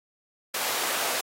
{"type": "high-pass noise", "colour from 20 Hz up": "pink", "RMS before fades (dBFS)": -29, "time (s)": [0.54, 1.21], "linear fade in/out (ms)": 5, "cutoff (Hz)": 580, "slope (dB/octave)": 12, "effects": ["AAC 48 kbps"]}